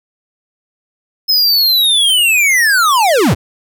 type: linear sweep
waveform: square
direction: down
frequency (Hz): 5170 to 58.27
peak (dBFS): -9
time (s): 1.28-3.35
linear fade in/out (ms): 20
effects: none